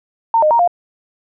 sine tone with pitch steps, 911 / 613 / 935 / 701 Hz, A#5 / D#5 / A#5 / F5, -40 / -26 / +5 / +6 cents, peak -9 dBFS, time 0.34-0.676 s, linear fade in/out 2 ms, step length 84 ms, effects none

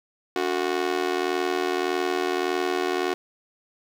sawtooth tone with amplitude modulation, 366.7 Hz, F#4, 15 cents flat, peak -15 dBFS, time 0.36-3.14 s, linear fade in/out 2 ms, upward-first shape sine, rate 81.7 Hz, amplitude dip 90%, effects low-pass 5000 Hz 12 dB/octave + 8-bit

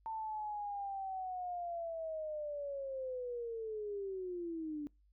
sine linear sweep, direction down, 896 to 289 Hz, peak -38 dBFS, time 0.06-4.87 s, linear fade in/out 0 ms, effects noise-tail reverb RT60 0.2 s tail -24 dB re dry + added 50 Hz sine -66 dBFS peak until 5.12 s

